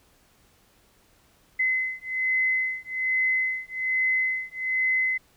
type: beating tone pair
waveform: sine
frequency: 2041 / 2042.2 Hz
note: C7 / C7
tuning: -44 / -43 cents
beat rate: 1.2 Hz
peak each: -26 dBFS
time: 1.59-5.18 s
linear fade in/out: 10 ms
effects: pink hiss -61 dBFS RMS until 5.36 s